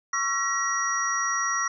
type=tone cluster; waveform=sine; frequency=1111 / 1350 / 1903 / 5750 Hz; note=C#6 / E6 / A#6 / F8; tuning=+4 / +41 / +35 / +50 cents; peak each=-29 dBFS; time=0.13-1.68 s; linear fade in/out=5 ms; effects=none